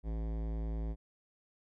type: tone with hard clipping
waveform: sine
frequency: 55 Hz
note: A1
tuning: in tune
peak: -36 dBFS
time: 0.03-0.96 s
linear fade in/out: 50 ms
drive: 18 dB
effects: none